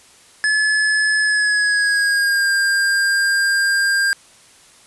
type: tone with pitch glide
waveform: square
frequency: 1716 to 1601.1 Hz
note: A6 to G6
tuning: -44 to +36 cents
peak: -15 dBFS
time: 0.44-4.13 s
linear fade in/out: 0 ms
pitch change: -120 cents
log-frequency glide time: 1.19-2.5 s
effects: white hiss -48 dBFS RMS until 4.86 s + resampled to 24000 Hz